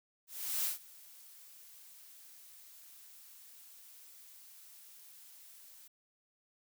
blue noise with ADSR envelope, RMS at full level -33 dBFS, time 0.27-5.88 s, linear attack 380 ms, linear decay 130 ms, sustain -23 dB, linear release 9 ms, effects none

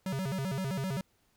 square tone with vibrato, 160 Hz, D#3, 49 cents sharp, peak -32 dBFS, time 0.06-1.01 s, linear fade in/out 2 ms, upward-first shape square, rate 7.7 Hz, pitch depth 290 cents each way, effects pink hiss -71 dBFS RMS until 1.36 s

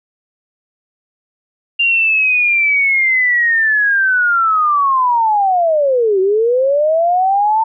sine linear two-way sweep, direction down then up, 2794 to 370 to 901 Hz, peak -10 dBFS, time 1.79-7.64 s, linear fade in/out 10 ms, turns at 6.2 s, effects none

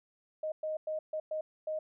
sine tone bursts at uneven times, 622.3 Hz, D#5, in tune, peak -32 dBFS, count 6, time 0.43-0.52 / 0.63-0.77 / 0.87-0.99 / 1.13-1.2 / 1.31-1.41 / 1.67-1.79 s, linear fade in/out 5 ms, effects none

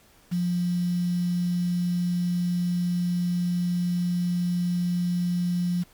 sine tone with quantisation, 176.5 Hz, F3, 19 cents sharp, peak -22 dBFS, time 0.31-5.84 s, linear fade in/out 20 ms, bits 7, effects pink hiss -57 dBFS RMS until 5.93 s + MP3 96 kbps

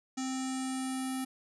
square tone with low-pass filter sweep, 261.5 Hz, C4, 1 cent flat, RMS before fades -35 dBFS, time 0.17-1.25 s, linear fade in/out 10 ms, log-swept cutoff 6900 to 11000 Hz, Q 4.5, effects none

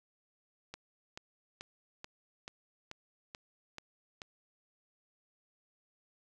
click train, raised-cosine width 0.2 ms, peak -26 dBFS, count 9, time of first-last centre 0.74-4.218 s, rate 2.3 Hz, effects none

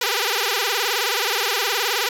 5% pulse tone with vibrato, 440 Hz, A4, in tune, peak -8 dBFS, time 0.01-2.09 s, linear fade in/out 5 ms, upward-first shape sine, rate 19 Hz, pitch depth 220 cents each way, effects none

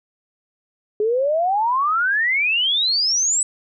sine exponential sweep, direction up, 412.4 to 8030 Hz, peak -16 dBFS, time 1-3.43 s, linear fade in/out 2 ms, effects none

